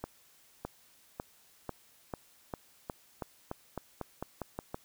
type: accelerating click train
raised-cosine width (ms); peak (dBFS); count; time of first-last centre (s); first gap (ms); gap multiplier
1; -22; 15; 0.04-4.745; 610; 0.9
effects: white hiss -63 dBFS RMS until 4.84 s